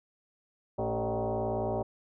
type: tone with frequency modulation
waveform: sine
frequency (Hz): 112.1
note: A2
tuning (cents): +33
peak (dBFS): -28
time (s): 0.78-1.83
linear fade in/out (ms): 10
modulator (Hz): 166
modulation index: 4.3
effects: none